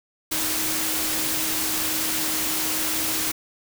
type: tone in noise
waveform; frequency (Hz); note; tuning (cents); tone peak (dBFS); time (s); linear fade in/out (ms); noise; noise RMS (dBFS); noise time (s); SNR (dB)
sine; 314.8; D#4; +20; -34; 0.31-3.32; 10; white; -25; 0.31-3.32; -12
effects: none